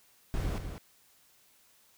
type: noise with echo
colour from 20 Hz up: brown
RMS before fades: -32 dBFS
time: 0.34-0.58 s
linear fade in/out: 0 ms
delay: 200 ms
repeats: 1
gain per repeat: -7 dB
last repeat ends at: 0.78 s
effects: white hiss -64 dBFS RMS until 1.97 s